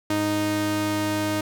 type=tone pair together; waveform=sawtooth; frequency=103.45 / 310 Hz; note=G#2 / D#4; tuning=-6 / -6 cents; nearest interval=octave + perfect fifth; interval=1900 cents; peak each=-26 / -19 dBFS; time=0.1-1.41 s; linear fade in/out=5 ms; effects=none